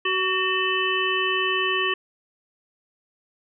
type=harmonic tone with a mistuned harmonic; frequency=375.8 Hz; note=F#4; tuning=27 cents sharp; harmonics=1 / 3 / 5 / 7 / 8; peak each=-27 / -27 / -27 / -27 / -27 dBFS; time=0.05-1.94 s; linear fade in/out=5 ms; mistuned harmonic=5; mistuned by=-51 cents; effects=none